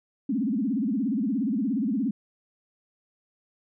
sine tone with vibrato, 239.7 Hz, A#3, 48 cents sharp, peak -23 dBFS, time 0.29-2.11 s, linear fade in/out 5 ms, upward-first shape sine, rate 17 Hz, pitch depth 300 cents each way, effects none

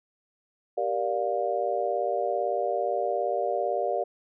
sine chord, G minor seventh, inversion none, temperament just, 392 / 470.4 / 588 / 705.6 Hz, G4 / Bb4 / D5 / F5, 0 / +16 / +2 / +18 cents, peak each -32 / -31 / -29 / -29 dBFS, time 0.77-4.04 s, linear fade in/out 10 ms, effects none

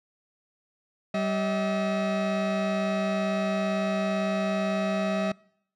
40% pulse tone pair together, 194.05 / 640 Hz, G3 / D#5, -17 / +49 cents, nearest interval octave + major sixth, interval 2066 cents, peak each -27 dBFS, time 1.14-5.32 s, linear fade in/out 5 ms, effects noise-tail reverb RT60 0.7 s tail -24 dB re dry + low-pass 4000 Hz 12 dB/octave

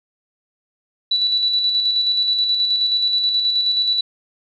sine tone with tremolo, 3951 Hz, B7, in tune, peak -14 dBFS, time 1.11-4.01 s, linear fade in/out 5 ms, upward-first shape square, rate 9.4 Hz, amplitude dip 35%, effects none

